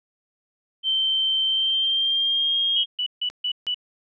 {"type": "tone with pitch glide", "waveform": "sine", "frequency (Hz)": [3113, 3241], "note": ["G7", "G#7"], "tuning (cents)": [-13, -43], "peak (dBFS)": -19, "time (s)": [0.83, 2.86], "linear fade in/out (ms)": 50, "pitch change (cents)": 70, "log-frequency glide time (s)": [1.46, 2.58]}
{"type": "tone bursts", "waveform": "sine", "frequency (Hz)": 2960, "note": "F#7", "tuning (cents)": 0, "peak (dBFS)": -22, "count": 5, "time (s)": [2.76, 3.745], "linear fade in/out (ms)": 5, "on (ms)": 77, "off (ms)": 150}
{"type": "clicks", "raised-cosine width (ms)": 0.2, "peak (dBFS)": -23, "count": 2, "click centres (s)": [3.3, 3.667]}
{"effects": []}